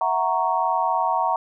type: chord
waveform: sine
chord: F# dominant seventh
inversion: third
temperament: equal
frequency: 659.3 / 740 / 932.3 / 1108.7 Hz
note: E5 / F#5 / A#5 / C#6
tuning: 0 / 0 / 0 / 0 cents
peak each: -28 / -24 / -22 / -26 dBFS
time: 0.01-1.36 s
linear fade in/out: 2 ms
effects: none